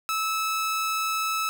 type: tone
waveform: sawtooth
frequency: 1304 Hz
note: E6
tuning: 19 cents flat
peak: -21 dBFS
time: 0.09-1.49 s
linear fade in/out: 0 ms
effects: 9-bit